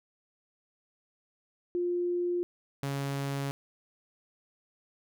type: tone pair in turn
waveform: sine / sawtooth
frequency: 352.1 / 139.09 Hz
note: F4 / C#3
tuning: +14 / +6 cents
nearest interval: octave + major third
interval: 1608 cents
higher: first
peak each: -27 dBFS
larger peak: neither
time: 1.75-2.43 / 2.83-3.51 s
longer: neither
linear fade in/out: 0 ms
effects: none